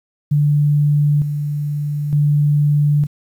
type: tone with tremolo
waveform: sine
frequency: 146.83 Hz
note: D3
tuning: in tune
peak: -11 dBFS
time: 0.31-3.07 s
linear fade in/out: 10 ms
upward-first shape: square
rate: 0.55 Hz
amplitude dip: 55%
effects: 8-bit